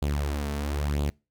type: tone with flanger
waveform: sawtooth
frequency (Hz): 72.4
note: D2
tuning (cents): -24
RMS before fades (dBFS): -28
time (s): 0.02-1.1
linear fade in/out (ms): 0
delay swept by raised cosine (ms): 0.26 to 4.56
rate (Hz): 1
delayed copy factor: +0.65
effects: noise-tail reverb RT60 0.3 s tail -26 dB re dry